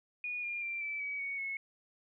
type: tone with pitch steps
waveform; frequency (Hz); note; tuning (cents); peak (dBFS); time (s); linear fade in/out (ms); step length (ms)
sine; 2454 / 2408 / 2362 / 2318 / 2274 / 2231 / 2189; D#7 / D7 / D7 / D7 / C#7 / C#7 / C#7; -25 / +43 / +9 / -23 / +44 / +11 / -22; -35; 0.24-1.57; 2; 190
effects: none